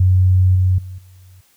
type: tone with level steps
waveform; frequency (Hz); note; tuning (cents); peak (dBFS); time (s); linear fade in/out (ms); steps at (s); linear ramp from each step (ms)
sine; 92.5; F#2; 0; -9 / -11 / -28 / -41; 0-1.41; 5; 0.55 / 0.78 / 0.98; 5
effects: white hiss -56 dBFS RMS until 1.56 s